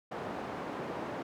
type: band-pass noise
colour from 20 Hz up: white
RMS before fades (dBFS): -39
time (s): 0.11-1.23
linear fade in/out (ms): 10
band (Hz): 150 to 790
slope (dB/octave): 12
effects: none